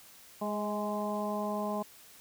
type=harmonic tone with a mistuned harmonic; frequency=207.7 Hz; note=G#3; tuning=in tune; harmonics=1 / 2 / 3 / 4 / 5; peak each=-35 / -40 / -36 / -39 / -39 dBFS; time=0.41-1.83 s; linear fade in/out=10 ms; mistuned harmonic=3; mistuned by=+27 cents; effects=white hiss -55 dBFS RMS until 2.2 s